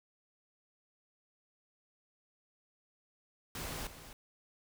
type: noise with echo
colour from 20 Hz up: pink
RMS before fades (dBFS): -41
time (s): 3.55-3.87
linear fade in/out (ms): 2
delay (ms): 260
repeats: 1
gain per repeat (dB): -11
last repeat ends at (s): 4.13
effects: none